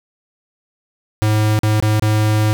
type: tone with dropouts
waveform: square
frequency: 107.3 Hz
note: A2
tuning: 43 cents flat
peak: -13 dBFS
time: 1.22-2.53 s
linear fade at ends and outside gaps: 0 ms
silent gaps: 1.59-1.633 / 1.801-1.825 / 1.996-2.023 s
effects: none